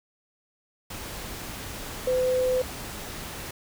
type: tone in noise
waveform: sine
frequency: 509 Hz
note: C5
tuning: 48 cents flat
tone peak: -21 dBFS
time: 2.07-2.62 s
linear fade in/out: 5 ms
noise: pink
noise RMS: -37 dBFS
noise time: 0.9-3.51 s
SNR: +13 dB
effects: none